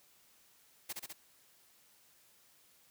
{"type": "noise with echo", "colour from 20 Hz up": "white", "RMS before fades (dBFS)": -40, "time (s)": [0.89, 0.93], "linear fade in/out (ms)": 10, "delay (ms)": 67, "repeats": 3, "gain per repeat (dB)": -2, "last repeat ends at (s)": 1.131, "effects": ["white hiss -66 dBFS RMS until 2.9 s", "high-pass 60 Hz 12 dB/octave"]}